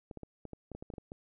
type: clicks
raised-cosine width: 2 ms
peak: -30 dBFS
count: 12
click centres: 0.112 / 0.173 / 0.233 / 0.453 / 0.533 / 0.717 / 0.75 / 0.825 / 0.902 / 0.938 / 0.982 / 1.119 s
effects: none